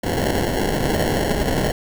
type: noise with sample-and-hold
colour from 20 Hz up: white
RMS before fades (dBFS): -20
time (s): 0.03-1.72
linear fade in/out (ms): 5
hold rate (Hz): 1225
effects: none